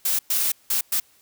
blue noise bursts at uneven times, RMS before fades -22 dBFS, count 4, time 0.05-0.19 / 0.3-0.52 / 0.7-0.81 / 0.92-1 s, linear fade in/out 5 ms, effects white hiss -58 dBFS RMS until 1.21 s

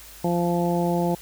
harmonic tone, 173.1 Hz, F3, 15 cents flat, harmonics 1 / 2 / 3 / 4 / 5, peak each -23 / -26 / -28 / -29 / -30 dBFS, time 0.24-1.15 s, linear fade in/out 5 ms, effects added 50 Hz sine -49 dBFS peak until 1.21 s + white hiss -45 dBFS RMS until 1.21 s

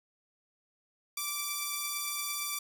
5% pulse tone pair together, 1167.9 / 2327 Hz, D6 / D7, -10 / -17 cents, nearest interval octave, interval 1193 cents, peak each -22 / -30 dBFS, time 1.17-2.59 s, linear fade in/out 5 ms, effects none

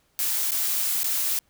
blue noise with dropouts, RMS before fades -25 dBFS, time 0.19-1.39 s, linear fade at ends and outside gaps 1 ms, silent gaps 0.509-0.518 / 1.033-1.042 s, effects pink hiss -66 dBFS RMS until 1.49 s

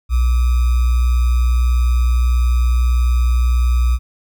sine tone with sample-and-hold, 60.8 Hz, B1, 26 cents flat, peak -11 dBFS, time 0.09-3.99 s, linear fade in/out 50 ms, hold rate 1225 Hz, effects none

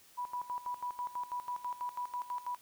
sine tone with tremolo, 982 Hz, B5, 10 cents flat, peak -34 dBFS, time 0.17-2.57 s, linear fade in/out 20 ms, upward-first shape square, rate 6.1 Hz, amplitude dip 80%, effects white hiss -61 dBFS RMS until 2.61 s

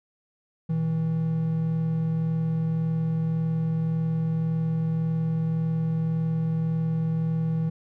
triangle tone pair together, 119.7 / 161.5 Hz, A#2 / E3, +46 / -35 cents, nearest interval perfect fourth, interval 519 cents, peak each -31 / -21 dBFS, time 0.69-7.7 s, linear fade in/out 10 ms, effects none

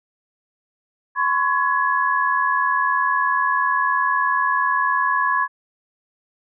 sine tone cluster, 1021 / 1101 / 1682 Hz, C6 / C#6 / G#6, -43 / -12 / +22 cents, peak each -21 dBFS, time 1.15-5.48 s, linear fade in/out 50 ms, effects none

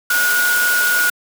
sine tone in noise, 1450 Hz, F#6, 35 cents flat, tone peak -14 dBFS, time 0.1-1.1 s, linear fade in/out 5 ms, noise white, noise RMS -21 dBFS, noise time 0.1-1.1 s, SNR +4 dB, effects high-pass 300 Hz 12 dB/octave

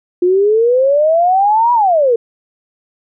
sine exponential two-way sweep, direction up then down, 350 to 981 to 448.3 Hz, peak -8 dBFS, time 0.22-2.16 s, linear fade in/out 5 ms, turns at 1.73 s, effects none

